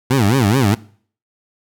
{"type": "tone with vibrato", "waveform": "20% pulse", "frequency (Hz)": 116.54, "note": "A#2", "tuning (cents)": 0, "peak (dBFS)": -7, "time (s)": [0.1, 0.75], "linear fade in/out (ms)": 10, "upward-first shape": "sine", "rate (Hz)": 4.7, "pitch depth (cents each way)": 300, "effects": ["noise-tail reverb RT60 0.5 s tail -21 dB re dry"]}